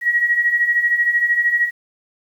sine beating tone pair, 1898 / 1911 Hz, A#6 / A#6, +31 / +43 cents, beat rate 13 Hz, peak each -21 / -15 dBFS, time 0.01-1.71 s, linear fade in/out 50 ms, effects 8-bit

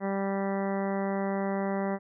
harmonic tone, 196 Hz, G3, in tune, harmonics 1 / 2 / 3 / 4 / 5 / 6 / 7 / 8 / 9 / 10, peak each -30 / -34 / -34 / -37 / -41 / -44 / -47 / -48 / -48 / -44 dBFS, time 0-1.99 s, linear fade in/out 50 ms, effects none

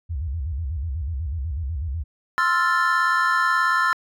sine tone with vibrato, 74.3 Hz, D2, 21 cents sharp, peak -24 dBFS, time 0.09-2.04 s, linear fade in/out 20 ms, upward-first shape square, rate 8.1 Hz, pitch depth 210 cents each way
triangle chord, F major seventh, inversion second, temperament equal, 1046.5 / 1318.5 / 1396.9 / 1760 Hz, C6 / E6 / F6 / A6, 0 / 0 / 0 / 0 cents, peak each -21 dBFS, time 2.38-3.93 s, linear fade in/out 0 ms
effects tanh soft clip ceiling -6 dBFS

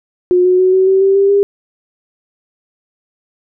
sine tone with pitch steps, 360 / 365.7 / 371.4 / 377.2 / 383.2 / 389.2 / 395.3 / 401.5 Hz, F#4 / F#4 / F#4 / F#4 / G4 / G4 / G4 / G4, -47 / -20 / +7 / +33 / -39 / -12 / +15 / +41 cents, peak -7 dBFS, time 0.31-1.43 s, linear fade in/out 0 ms, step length 140 ms, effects none

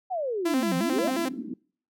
sine exponential two-way sweep, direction down then up, 780 to 164.5 to 780 Hz, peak -26 dBFS, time 0.1-1.11 s, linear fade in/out 20 ms, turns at 0.77 s
sawtooth tone with vibrato, 296.3 Hz, D4, 15 cents sharp, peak -22 dBFS, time 0.45-1.29 s, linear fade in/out 10 ms, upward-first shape square, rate 5.6 Hz, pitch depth 220 cents each way
white band-pass noise, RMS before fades -35 dBFS, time 0.91-1.54 s, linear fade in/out 5 ms, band 210 to 300 Hz, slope 48 dB/octave
effects noise-tail reverb RT60 0.5 s tail -25 dB re dry

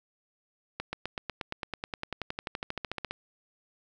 accelerating click train, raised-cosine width 0.3 ms, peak -17 dBFS, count 26, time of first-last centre 0.8-3.11 s, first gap 130 ms, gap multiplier 0.97, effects none

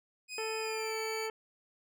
20% pulse tone with pitch glide, 2503 to 2282 Hz, D#7 to C#7, +10 to +50 cents, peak -34 dBFS, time 0.28-1.3 s, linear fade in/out 50 ms, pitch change -160 cents, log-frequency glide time 0.59-0.97 s
harmonic tone, 441.1 Hz, A4, 4 cents sharp, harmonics 1 / 2 / 3 / 4 / 5 / 6 / 7, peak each -36 / -42 / -46 / -48 / -50 / -52 / -53 dBFS, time 0.38-1.3 s, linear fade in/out 2 ms
effects none

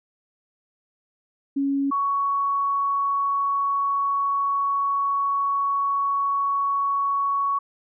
sine tone pair in turn, 277.2 / 1116.5 Hz, C#4 / C#6, 0 / +12 cents, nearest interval 2 octaves, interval 2412 cents, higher second, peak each -20 / -20 dBFS, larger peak neither, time 1.56-1.91 / 1.91-7.59 s, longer second, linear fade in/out 10 ms, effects none

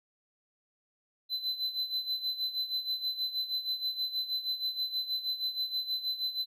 triangle tone with tremolo, 4032 Hz, B7, 35 cents sharp, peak -27 dBFS, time 1.29-6.46 s, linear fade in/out 50 ms, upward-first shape sine, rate 6.3 Hz, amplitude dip 75%, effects none

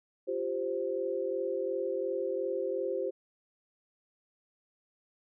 sine chord, F suspended second, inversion none, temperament equal, 349.2 / 392 / 523.3 Hz, F4 / G4 / C5, 0 / 0 / 0 cents, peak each -37 / -34 / -33 dBFS, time 0.27-3.11 s, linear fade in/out 20 ms, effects none

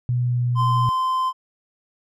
sine tone with pitch glide, 123 to 122.22 Hz, B2 to B2, -7 to -18 cents, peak -18 dBFS, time 0.09-0.89 s, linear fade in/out 0 ms, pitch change -11 cents, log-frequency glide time 0.25-0.38 s
triangle tone, 1035 Hz, C6, 19 cents flat, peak -17 dBFS, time 0.55-1.33 s, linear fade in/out 50 ms
effects none

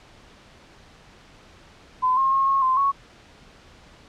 sine tone with pitch steps, 1018 / 1071 / 1081 / 1088 / 1039 / 1108 Hz, C6 / C6 / C#6 / C#6 / C6 / C#6, -48 / +40 / -44 / -33 / -12 / -1 cents, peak -17 dBFS, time 2.02-2.92 s, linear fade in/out 20 ms, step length 150 ms, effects pink hiss -50 dBFS RMS until 4.08 s + low-pass 5000 Hz 12 dB/octave

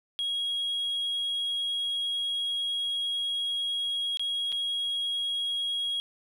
sine tone with dropouts, 3297 Hz, G#7, 13 cents flat, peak -25 dBFS, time 0.19-6 s, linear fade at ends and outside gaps 0 ms, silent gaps 4.172-4.195 / 4.52-4.525 s, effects tanh soft clip ceiling -26 dBFS + 10-bit

